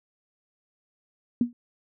sine tone with exponential decay, 240 Hz, B3, 49 cents flat, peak -15 dBFS, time 1.41-1.53 s, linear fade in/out 2 ms, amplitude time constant 26 ms, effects none

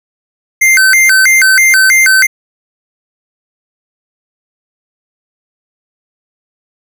square tone with vibrato, 1795 Hz, A6, 34 cents sharp, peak -5 dBFS, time 0.61-2.27 s, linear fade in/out 10 ms, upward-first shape square, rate 3.1 Hz, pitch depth 270 cents each way, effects none

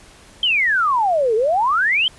sine exponential two-way sweep, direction down then up, 3196 to 421.4 to 3196 Hz, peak -14 dBFS, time 0.43-2.08 s, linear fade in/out 2 ms, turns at 1.35 s, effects pink hiss -46 dBFS RMS until 2.18 s + resampled to 24000 Hz

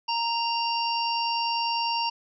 harmonic tone with a mistuned harmonic, 930 Hz, A#5, 4 cents flat, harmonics 1 / 3 / 5 / 6, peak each -26 / -31 / -33 / -34 dBFS, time 0.08-2.1 s, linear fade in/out 10 ms, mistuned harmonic 6, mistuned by -25 cents, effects none

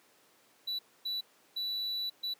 triangle tone bursts at uneven times, 3951 Hz, B7, in tune, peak -31 dBFS, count 4, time 0.67-0.79 / 1.05-1.21 / 1.56-2.1 / 2.23-2.34 s, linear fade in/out 10 ms, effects pink hiss -64 dBFS RMS until 2.39 s + high-pass 300 Hz 12 dB/octave

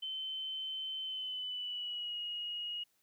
sine tone with pitch glide, 3073 to 2884 Hz, G7 to F#7, -35 to -45 cents, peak -37 dBFS, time 0.02-2.84 s, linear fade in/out 10 ms, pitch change -110 cents, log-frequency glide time 1.03-2.19 s, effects white hiss -75 dBFS RMS until 3.02 s

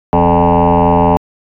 sine tone with frequency modulation, 518 Hz, C5, 17 cents flat, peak -5 dBFS, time 0.13-1.17 s, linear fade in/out 0 ms, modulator 84.1 Hz, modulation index 5.2, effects tanh soft clip ceiling -4 dBFS

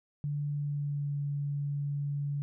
sine tone with pitch glide, 145.7 to 143.28 Hz, D3 to D3, -13 to -42 cents, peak -30 dBFS, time 0.24-2.42 s, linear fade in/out 0 ms, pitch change -29 cents, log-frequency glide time 0.47-1.18 s, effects none

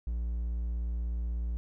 triangle tone, 58.27 Hz, A#1, in tune, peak -28 dBFS, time 0.07-1.57 s, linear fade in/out 0 ms, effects none

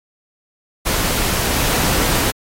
pink noise, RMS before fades -18 dBFS, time 0.85-2.32 s, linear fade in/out 20 ms, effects AAC 48 kbps

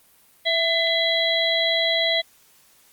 harmonic tone with a mistuned harmonic, 660 Hz, E5, 2 cents sharp, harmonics 1 / 3 / 5 / 6, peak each -24 / -24 / -24 / -24 dBFS, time 0.45-2.22 s, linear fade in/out 20 ms, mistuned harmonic 3, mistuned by +32 cents, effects white hiss -56 dBFS RMS until 2.92 s + Opus 32 kbps

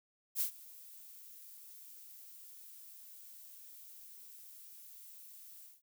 violet noise with ADSR envelope, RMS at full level -32 dBFS, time 0.35-5.82 s, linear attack 57 ms, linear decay 100 ms, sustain -22 dB, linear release 180 ms, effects none

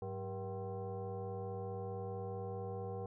sine tone with frequency modulation, 187.3 Hz, F#3, 21 cents sharp, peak -39 dBFS, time 0.02-3.06 s, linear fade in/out 2 ms, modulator 290 Hz, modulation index 1.9, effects none

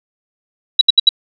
sine tone bursts, 3901 Hz, B7, 22 cents flat, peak -3 dBFS, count 4, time 0.79-1.091 s, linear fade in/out 5 ms, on 22 ms, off 71 ms, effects none

